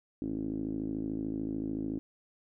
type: tone with low-pass filter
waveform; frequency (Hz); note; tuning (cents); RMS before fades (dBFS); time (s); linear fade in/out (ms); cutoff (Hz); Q
5% pulse; 53.6; A1; -45; -35; 0.22-1.99; 0; 290; 6.1
effects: none